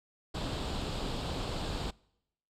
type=noise with comb filter; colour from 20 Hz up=pink; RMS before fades=-35 dBFS; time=0.34-1.91 s; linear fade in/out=10 ms; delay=0.25 ms; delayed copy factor=+0.55; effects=noise-tail reverb RT60 0.8 s tail -25 dB re dry + low-pass 5000 Hz 12 dB/octave